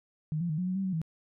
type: tone with pitch steps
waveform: sine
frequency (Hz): 154.5 / 172.7 / 154 / 181.5 / 184.7 / 193.6 / 187.9 / 161.1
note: D#3 / F3 / D#3 / F#3 / F#3 / G3 / F#3 / E3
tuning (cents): -12 / -19 / -17 / -33 / -3 / -21 / +27 / -39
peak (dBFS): -28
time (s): 0.32-1.016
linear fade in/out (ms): 0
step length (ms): 87
effects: none